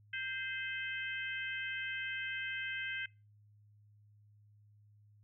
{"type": "harmonic tone with a mistuned harmonic", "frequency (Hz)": 517, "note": "C5", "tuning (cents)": -21, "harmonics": [3, 4, 5, 6], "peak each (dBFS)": [-40, -42, -44, -46], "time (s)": [0.13, 3.06], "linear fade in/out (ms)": 5, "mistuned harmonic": 3, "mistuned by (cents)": 29, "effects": ["noise-tail reverb RT60 0.3 s tail -25 dB re dry", "added 104 Hz sine -61 dBFS peak until 5.23 s"]}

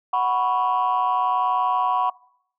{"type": "chord", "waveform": "sine", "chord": "F# suspended fourth", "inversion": "none", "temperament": "equal", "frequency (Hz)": [740, 987.8, 1108.7], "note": ["F#5", "B5", "C#6"], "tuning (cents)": [0, 0, 0], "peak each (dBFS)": [-22, -21, -22], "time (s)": [0.13, 2.1], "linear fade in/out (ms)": 5, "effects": ["noise-tail reverb RT60 0.7 s tail -23 dB re dry", "tanh soft clip ceiling -13 dBFS"]}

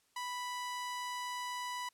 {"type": "tone", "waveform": "sawtooth", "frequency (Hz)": 988, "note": "B5", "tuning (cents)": 0, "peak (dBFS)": -34, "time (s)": [0.16, 1.89], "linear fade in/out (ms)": 5, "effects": ["white hiss -73 dBFS RMS until 1.93 s", "low-pass 11000 Hz 12 dB/octave"]}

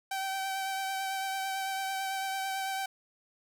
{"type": "tone with vibrato", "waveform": "sawtooth", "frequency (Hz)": 772, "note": "G5", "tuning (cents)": -27, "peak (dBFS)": -28, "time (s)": [0.11, 2.86], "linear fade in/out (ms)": 5, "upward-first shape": "triangle", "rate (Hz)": 9, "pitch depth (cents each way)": 20, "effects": []}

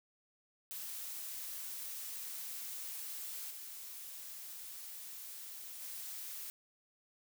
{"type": "noise with level steps", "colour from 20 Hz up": "blue", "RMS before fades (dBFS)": [-44, -48, -45], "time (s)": [0.71, 6.5], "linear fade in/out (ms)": 0, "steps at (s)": [3.5, 5.81], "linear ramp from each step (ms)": 10, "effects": []}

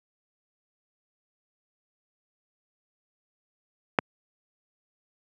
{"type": "click", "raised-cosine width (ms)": 0.5, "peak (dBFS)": -3, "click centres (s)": 3.988, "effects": ["high-pass 150 Hz 12 dB/octave"]}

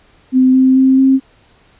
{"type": "tone with pitch steps", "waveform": "sine", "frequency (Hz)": [258.1, 260.8, 263.5, 266.3], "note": ["C4", "C4", "C4", "C4"], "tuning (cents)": [-23, -5, 12, 31], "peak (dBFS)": -6, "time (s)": [0.32, 1.2], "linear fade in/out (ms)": 50, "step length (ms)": 220, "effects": ["pink hiss -50 dBFS RMS until 1.79 s", "resampled to 8000 Hz"]}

